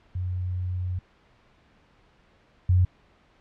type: tone pair in turn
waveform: sine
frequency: 90.8 / 90.8 Hz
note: F#2 / F#2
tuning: -32 / -32 cents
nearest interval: unison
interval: 0 cents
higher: neither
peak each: -26 / -16 dBFS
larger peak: second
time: 0.15-0.99 / 2.69-2.85 s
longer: first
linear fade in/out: 5 ms
effects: pink hiss -60 dBFS RMS until 3.4 s + low-pass 3000 Hz 12 dB/octave